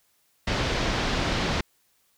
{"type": "low-pass noise", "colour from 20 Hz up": "pink", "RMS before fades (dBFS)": -26, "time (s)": [0.47, 1.61], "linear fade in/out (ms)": 5, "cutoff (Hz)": 5200, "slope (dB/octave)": 24, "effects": ["white hiss -67 dBFS RMS until 2.17 s"]}